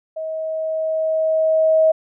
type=tone with level ramp; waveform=sine; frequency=636 Hz; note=D#5; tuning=38 cents sharp; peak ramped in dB=-24 to -10 dBFS; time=0.16-1.92 s; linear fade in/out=10 ms; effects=none

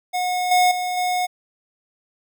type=tone with level steps; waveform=square; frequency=726 Hz; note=F#5; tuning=33 cents flat; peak=-21 / -14 / -23 / -20 dBFS; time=0.13-1.27 s; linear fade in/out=20 ms; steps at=0.51 / 0.71 / 0.97 s; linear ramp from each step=5 ms; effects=none

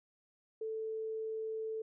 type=tone; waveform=sine; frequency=441 Hz; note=A4; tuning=4 cents sharp; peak=-36 dBFS; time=0.61-1.82 s; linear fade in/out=5 ms; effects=none

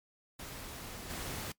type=noise with level steps; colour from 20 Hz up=pink; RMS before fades=-45 / -40 dBFS; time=0.39-1.52 s; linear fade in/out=5 ms; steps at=1.09 s; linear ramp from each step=20 ms; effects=noise-tail reverb RT60 0.1 s tail -21 dB re dry + MP3 96 kbps

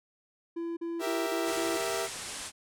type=tone bursts; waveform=triangle; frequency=336.4 Hz; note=E4; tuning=35 cents sharp; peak=-30 dBFS; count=5; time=0.56-1.774 s; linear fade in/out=10 ms; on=210 ms; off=41 ms
type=chord; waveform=sawtooth; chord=E diminished; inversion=first; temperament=equal; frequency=392 / 466.2 / 659.3 Hz; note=G4 / Bb4 / E5; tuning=0 / 0 / 0 cents; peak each=-31 / -32 / -30 dBFS; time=0.99-2.09 s; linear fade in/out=50 ms
type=low-pass noise; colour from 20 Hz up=white; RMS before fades=-40 dBFS; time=1.44-2.52 s; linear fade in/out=50 ms; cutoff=10000 Hz; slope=48 dB/octave
effects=none

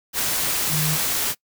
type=tone in noise; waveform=sine; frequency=154 Hz; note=D#3; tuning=17 cents flat; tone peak=-22 dBFS; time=0.69-0.98 s; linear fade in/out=50 ms; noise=white; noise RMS=-23 dBFS; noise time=0.13-1.35 s; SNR=-2 dB; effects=noise-tail reverb RT60 0.1 s tail -23 dB re dry

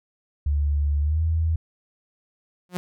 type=tone with pitch glide; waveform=sine; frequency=72.6 to 81.02 Hz; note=D2 to E2; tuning=-19 to -29 cents; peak=-19 dBFS; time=0.46-1.56 s; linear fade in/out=5 ms; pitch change=+190 cents; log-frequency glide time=1.01-1.22 s
type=tone with exponential growth; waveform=sawtooth; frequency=179.6 Hz; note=F3; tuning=49 cents sharp; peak=-19 dBFS; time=2.69-2.77 s; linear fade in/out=0 ms; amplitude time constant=16 ms
effects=none

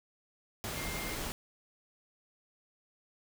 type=tone in noise; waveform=sine; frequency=2111 Hz; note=C7; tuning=15 cents sharp; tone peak=-43 dBFS; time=0.77-1.15 s; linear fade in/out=0 ms; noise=pink; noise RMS=-38 dBFS; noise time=0.64-1.32 s; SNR=-8 dB; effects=none

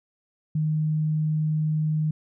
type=tone; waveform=sine; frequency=154.7 Hz; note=D#3; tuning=10 cents flat; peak=-21 dBFS; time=0.55-2.11 s; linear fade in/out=5 ms; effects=none

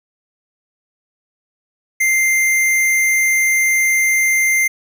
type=tone; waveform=square; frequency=2093 Hz; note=C7; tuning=in tune; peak=-13 dBFS; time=2-4.68 s; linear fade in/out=10 ms; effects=none

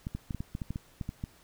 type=clicks; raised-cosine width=5 ms; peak=-22 dBFS; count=12; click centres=0.069 / 0.15 / 0.308 / 0.347 / 0.405 / 0.551 / 0.618 / 0.706 / 0.759 / 1.012 / 1.091 / 1.239 s; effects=pink hiss -60 dBFS RMS until 1.43 s

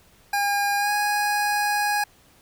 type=tone with pitch glide; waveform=25% pulse; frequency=810 to 827.5 Hz; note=G#5 to G#5; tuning=-43 to -6 cents; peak=-17 dBFS; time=0.33-2.04 s; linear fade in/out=5 ms; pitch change=+37 cents; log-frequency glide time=0.78-0.91 s; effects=pink hiss -56 dBFS RMS until 2.41 s

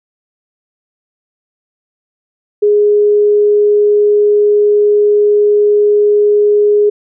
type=tone; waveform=sine; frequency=415.3 Hz; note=G#4; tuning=in tune; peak=-6 dBFS; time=2.62-6.9 s; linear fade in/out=10 ms; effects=none

